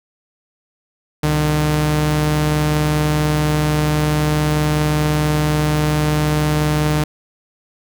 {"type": "tone pair together", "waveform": "sawtooth", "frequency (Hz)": [65.41, 151.32], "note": ["C2", "D#3"], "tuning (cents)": [0, -48], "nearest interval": "octave + minor third", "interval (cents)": 1452, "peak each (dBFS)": [-20, -11], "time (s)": [1.23, 7.04], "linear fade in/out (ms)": 5, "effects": []}